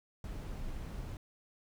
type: noise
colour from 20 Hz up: brown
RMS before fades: -41 dBFS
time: 0.24-1.17 s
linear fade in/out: 2 ms
effects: none